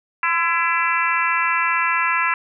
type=harmonic tone with a mistuned harmonic; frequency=335.1 Hz; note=E4; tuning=29 cents sharp; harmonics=3 / 4 / 5 / 6 / 7 / 8; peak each=-22 / -23 / -24 / -25 / -25 / -26 dBFS; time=0.23-2.34 s; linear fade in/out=2 ms; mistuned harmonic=3; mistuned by=+27 cents; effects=none